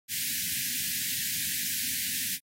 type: band-stop noise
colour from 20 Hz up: white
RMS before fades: -31 dBFS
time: 0.08-2.39 s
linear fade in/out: 50 ms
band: 280 to 1600 Hz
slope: 96 dB/octave
effects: high-pass 100 Hz 12 dB/octave + AAC 48 kbps